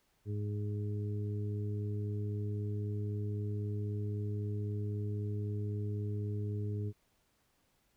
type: harmonic tone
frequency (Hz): 103.83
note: G#2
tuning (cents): 0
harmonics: 1 / 2 / 3 / 4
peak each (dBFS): -34 / -45 / -47 / -45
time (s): 0.25-6.93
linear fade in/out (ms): 50
effects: pink hiss -74 dBFS RMS until 7.96 s